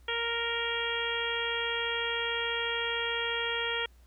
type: harmonic tone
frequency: 466.2 Hz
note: A#4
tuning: in tune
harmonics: 1 / 2 / 3 / 4 / 5 / 6 / 7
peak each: -36 / -39 / -37 / -36 / -38 / -38 / -35 dBFS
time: 0.08-3.86 s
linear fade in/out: 5 ms
effects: added 60 Hz sine -54 dBFS peak until 4.06 s + pink hiss -67 dBFS RMS until 4.06 s